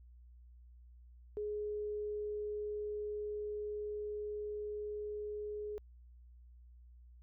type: tone with level ramp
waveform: sine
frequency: 419.1 Hz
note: G#4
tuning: 16 cents sharp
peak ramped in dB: -36 to -39 dBFS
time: 1.37-5.78 s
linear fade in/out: 0 ms
effects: added 60 Hz sine -55 dBFS peak until 7.22 s